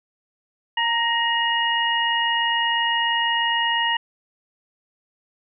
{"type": "tone cluster", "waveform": "sine", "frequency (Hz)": [927, 1873, 2870], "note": ["A#5", "A#6", "F7"], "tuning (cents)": [-10, 8, 47], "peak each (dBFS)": -23, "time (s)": [0.77, 3.97], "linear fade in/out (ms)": 5, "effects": []}